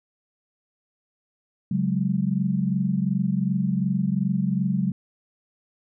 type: chord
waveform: sine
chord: C# suspended fourth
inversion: none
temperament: equal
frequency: 138.59 / 185 / 207.7 Hz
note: C#3 / F#3 / G#3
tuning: 0 / 0 / 0 cents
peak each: -27 / -23 / -26 dBFS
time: 1.71-4.92 s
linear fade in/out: 5 ms
effects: none